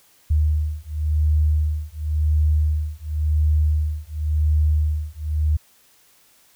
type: beating tone pair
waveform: sine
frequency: 75.9 / 76.83 Hz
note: D#2 / D#2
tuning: -42 / -21 cents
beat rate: 0.93 Hz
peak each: -20 dBFS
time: 0.3-5.57 s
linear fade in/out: 10 ms
effects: white hiss -56 dBFS RMS until 6.55 s